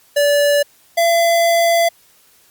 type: tone pair in turn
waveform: square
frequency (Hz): 578 / 676.9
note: D5 / E5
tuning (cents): -28 / +46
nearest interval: minor third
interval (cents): 274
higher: second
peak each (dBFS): -12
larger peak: neither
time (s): 0.16-0.63 / 0.97-1.89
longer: second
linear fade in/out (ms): 10
effects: white hiss -52 dBFS RMS until 2.5 s + Opus 48 kbps